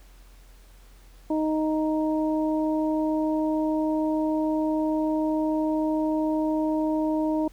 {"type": "harmonic tone", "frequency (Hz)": 311.1, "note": "D#4", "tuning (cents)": 0, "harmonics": [1, 2, 3], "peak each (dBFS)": [-23, -29, -33], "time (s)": [1.3, 7.48], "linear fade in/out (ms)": 5, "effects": ["added 43 Hz sine -48 dBFS peak until 7.52 s", "pink hiss -58 dBFS RMS until 7.52 s"]}